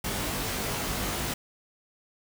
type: noise with comb filter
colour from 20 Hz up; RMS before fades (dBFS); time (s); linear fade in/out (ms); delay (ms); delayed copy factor
pink; -31; 0.04-1.34; 5; 20; +0.9
effects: none